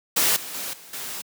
white noise with level steps, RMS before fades -20 / -35 / -31 / -45 / -33 dBFS, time 0.16-1.22 s, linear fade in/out 10 ms, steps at 0.36 / 0.54 / 0.73 / 0.93 s, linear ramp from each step 5 ms, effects high-pass 150 Hz 12 dB/octave

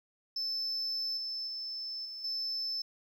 sine tone with level steps, 5270 Hz, E8, 1 cent flat, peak -30 / -34 / -36 / -40 / -31 dBFS, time 0.36-2.82 s, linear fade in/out 5 ms, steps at 1.17 / 1.47 / 2.05 / 2.24 s, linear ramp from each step 5 ms, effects tanh soft clip ceiling -30 dBFS + 11-bit

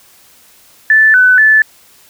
sine tone with pitch steps, 1755 / 1503 / 1744 Hz, A6 / F#6 / A6, -5 / +27 / -16 cents, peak -4 dBFS, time 0.9-1.62 s, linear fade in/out 2 ms, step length 240 ms, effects white hiss -45 dBFS RMS until 2.09 s

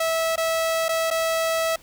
sawtooth tone with dropouts, 652 Hz, E5, 19 cents flat, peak -17 dBFS, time 0-1.76 s, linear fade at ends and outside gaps 5 ms, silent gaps 0.359-0.377 / 0.884-0.89 / 1.104-1.11 s, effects pink hiss -51 dBFS RMS until 1.82 s

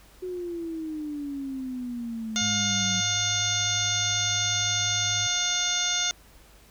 sine exponential sweep, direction down, 370 to 185 Hz, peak -30 dBFS, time 0.22-3.01 s, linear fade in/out 10 ms
harmonic tone, 712 Hz, F5, 33 cents sharp, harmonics 1 / 2 / 3 / 4 / 5 / 6 / 7 / 8 / 9, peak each -39 / -33 / -35 / -35 / -28 / -36 / -40 / -34 / -28 dBFS, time 2.36-6.11 s, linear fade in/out 0 ms
sine tone with vibrato, 103.83 Hz, G#2, in tune, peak -34 dBFS, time 2.41-5.27 s, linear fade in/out 5 ms, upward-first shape sine, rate 11 Hz, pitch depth 10 cents each way
effects added 50 Hz sine -55 dBFS peak until 6.7 s + pink hiss -55 dBFS RMS until 6.7 s

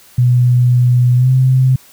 sine tone with pitch glide, 123.47 to 129.98 Hz, B2 to C3, 0 to -11 cents, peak -7 dBFS, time 0.18-1.76 s, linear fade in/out 5 ms, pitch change +89 cents, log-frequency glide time 1.16-1.3 s, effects white hiss -44 dBFS RMS until 1.92 s

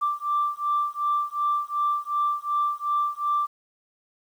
sine beating tone pair, 1174.7 / 1177.4 Hz, D6 / D6, 0 / +4 cents, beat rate 2.7 Hz, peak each -25 dBFS, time 0.01-3.47 s, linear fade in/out 20 ms, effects tanh soft clip ceiling -15 dBFS + 9-bit

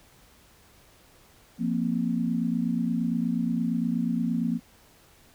sine chord, F suspended fourth, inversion none, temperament equal, 174.61 / 233.1 / 261.6 Hz, F3 / Bb3 / C4, 0 / 0 / 0 cents, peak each -29 / -26 / -31 dBFS, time 1.58-4.6 s, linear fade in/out 50 ms, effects pink hiss -57 dBFS RMS until 5.34 s

